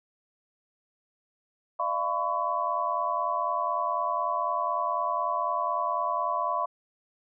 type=tone cluster; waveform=sine; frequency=602 / 686 / 1011 / 1121 Hz; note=D5 / F5 / B5 / C#6; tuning=+43 / -31 / +40 / +19 cents; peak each=-35 / -32 / -29 / -30 dBFS; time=1.79-6.66 s; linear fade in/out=10 ms; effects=none